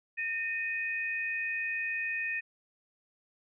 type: tone pair together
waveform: sine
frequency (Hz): 1826.6 / 2500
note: A#6 / D#7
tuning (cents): -36 / +8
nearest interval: perfect fourth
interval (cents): 544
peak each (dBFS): -34 / -33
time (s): 0.17-2.41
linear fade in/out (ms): 20
effects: none